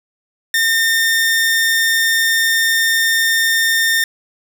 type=tone; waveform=sawtooth; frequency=1816 Hz; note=A#6; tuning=46 cents flat; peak=-9 dBFS; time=0.54-4.04 s; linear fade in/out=2 ms; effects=none